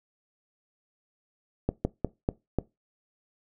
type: slowing click train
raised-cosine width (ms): 2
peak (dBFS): -11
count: 5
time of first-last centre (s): 1.69-2.587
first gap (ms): 160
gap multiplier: 1.23
effects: noise-tail reverb RT60 0.2 s tail -20 dB re dry